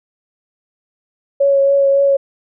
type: tone with vibrato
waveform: sine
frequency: 554.4 Hz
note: C#5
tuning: in tune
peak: -9 dBFS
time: 1.4-2.17 s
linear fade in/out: 10 ms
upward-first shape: triangle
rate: 3.6 Hz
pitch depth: 17 cents each way
effects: none